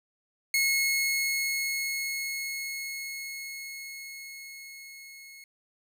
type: tone with level ramp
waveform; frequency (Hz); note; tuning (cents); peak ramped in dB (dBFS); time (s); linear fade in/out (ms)
sawtooth; 2175; C#7; -33; -19 to -43; 0.54-5.44; 2
effects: none